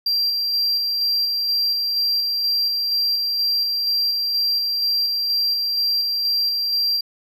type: tone with tremolo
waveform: triangle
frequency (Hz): 4732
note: D8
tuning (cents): +12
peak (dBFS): -16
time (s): 0.06-7.01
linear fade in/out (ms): 5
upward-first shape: square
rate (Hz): 2.1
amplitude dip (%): 25
effects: none